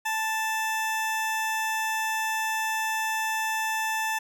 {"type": "tone", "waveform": "20% pulse", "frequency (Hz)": 880, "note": "A5", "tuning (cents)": 0, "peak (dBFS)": -21, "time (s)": [0.05, 4.19], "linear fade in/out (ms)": 10, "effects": []}